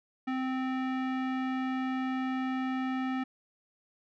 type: tone with low-pass filter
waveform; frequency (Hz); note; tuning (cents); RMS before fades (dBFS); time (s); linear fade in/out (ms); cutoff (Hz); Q
square; 260; C4; -11; -32; 0.27-3.24; 10; 2100; 1.4
effects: none